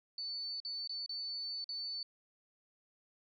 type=tone with dropouts; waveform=sine; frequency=4497 Hz; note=C#8; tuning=24 cents sharp; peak=-38 dBFS; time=0.18-2.03 s; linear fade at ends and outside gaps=2 ms; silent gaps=0.602-0.649 / 0.875-0.894 / 1.062-1.093 / 1.643-1.69 s; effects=none